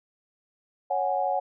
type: chord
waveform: sine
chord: C# suspended fourth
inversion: none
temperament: just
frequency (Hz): 554.4 / 739.2 / 831.5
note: C#5 / F#5 / G#5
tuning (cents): 0 / -2 / +2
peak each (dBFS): -29 / -26 / -29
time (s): 0.9-1.4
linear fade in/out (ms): 10
effects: none